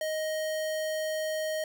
square tone, 625 Hz, D#5, 8 cents sharp, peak -30 dBFS, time 0.01-1.64 s, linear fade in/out 2 ms, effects none

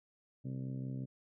harmonic tone, 65.41 Hz, C2, in tune, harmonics 2 / 3 / 4 / 5 / 6 / 7 / 8 / 9, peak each -39 / -46 / -45 / -57 / -59 / -60 / -63 / -61 dBFS, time 0.44-1.06 s, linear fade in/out 20 ms, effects none

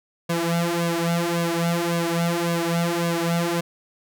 sawtooth tone with flanger, 169.7 Hz, F3, 49 cents flat, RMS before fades -23 dBFS, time 0.29-3.61 s, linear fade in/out 10 ms, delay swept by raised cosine 1.8 to 4.5 ms, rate 1.8 Hz, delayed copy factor +0.95, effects none

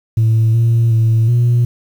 sine tone with pitch steps, 112 / 115.6 / 112.6 / 120.1 Hz, A2 / A#2 / A2 / B2, +31 / -14 / +40 / -48 cents, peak -7 dBFS, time 0.17-1.65 s, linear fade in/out 5 ms, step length 370 ms, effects tanh soft clip ceiling -7 dBFS + 7-bit

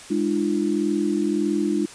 sine tone cluster, 206.3 / 300.6 / 342.3 Hz, G#3 / D4 / F4, -11 / +40 / -35 cents, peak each -25 / -23 / -24 dBFS, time 0.1-1.86 s, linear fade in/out 10 ms, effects white hiss -42 dBFS RMS until 1.94 s + resampled to 22050 Hz

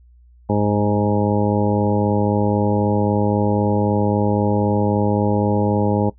harmonic tone with a mistuned harmonic, 103.83 Hz, G#2, in tune, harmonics 1 / 2 / 3 / 4 / 5 / 6 / 8 / 9, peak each -21 / -20 / -24 / -24 / -24 / -29 / -25 / -31 dBFS, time 0.49-6.1 s, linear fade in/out 10 ms, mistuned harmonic 1, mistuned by -18 cents, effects noise-tail reverb RT60 0.1 s tail -18 dB re dry + added 60 Hz sine -46 dBFS peak until 6.18 s

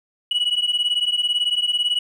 sine beating tone pair, 2922 / 2940 Hz, F#7 / F#7, -22 / -12 cents, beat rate 18 Hz, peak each -19 dBFS, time 0.31-1.99 s, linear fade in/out 5 ms, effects tanh soft clip ceiling -15 dBFS + 9-bit

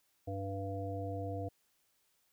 harmonic tone, 98 Hz, G2, in tune, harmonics 1 / 3 / 5 / 7, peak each -39 / -44 / -43 / -43 dBFS, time 0.27-1.49 s, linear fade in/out 10 ms, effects white hiss -75 dBFS RMS until 2.32 s

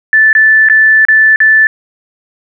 sine tone with dropouts, 1755 Hz, A6, 5 cents flat, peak -3 dBFS, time 0.13-1.67 s, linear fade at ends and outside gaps 1 ms, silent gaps 0.329-0.351 / 0.687-0.698 / 1.051-1.085 / 1.36-1.403 s, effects none

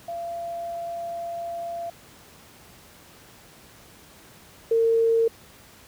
sine tone pair in turn, 683 / 455.8 Hz, F5 / A#4, -39 / -39 cents, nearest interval perfect fifth, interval 700 cents, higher first, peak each -29 / -17 dBFS, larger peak second, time 0.08-1.9 / 4.71-5.28 s, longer first, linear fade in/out 5 ms, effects pink hiss -50 dBFS RMS until 5.87 s + high-pass 60 Hz 12 dB/octave

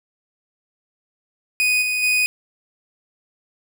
40% pulse tone with level steps, 2489 Hz, D#7, in tune, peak -15 / -19 / -15 dBFS, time 1.6-2.26 s, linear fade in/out 0 ms, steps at 1.81 / 2.02 s, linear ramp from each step 20 ms, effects none

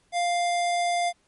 square tone, 699 Hz, F5, 1 cent sharp, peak -23 dBFS, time 0.12-1.13 s, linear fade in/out 50 ms, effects pink hiss -66 dBFS RMS until 1.27 s + MP3 48 kbps

